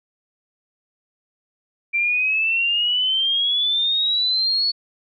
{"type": "exponential sweep", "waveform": "sine", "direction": "up", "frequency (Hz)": [2349, 4435], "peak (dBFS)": -17, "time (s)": [1.93, 4.72], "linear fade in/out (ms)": 20, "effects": []}